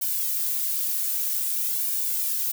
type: noise with flanger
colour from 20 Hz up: violet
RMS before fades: -26 dBFS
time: 0.01-2.52 s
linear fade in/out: 10 ms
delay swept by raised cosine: 1.5 to 3 ms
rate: 0.52 Hz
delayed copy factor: -1
effects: none